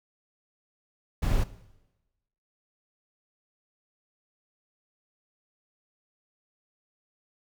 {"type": "noise", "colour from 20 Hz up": "brown", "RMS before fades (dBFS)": -24, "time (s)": [1.22, 1.44], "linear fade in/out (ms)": 10, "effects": ["noise-tail reverb RT60 1.0 s tail -17 dB re dry"]}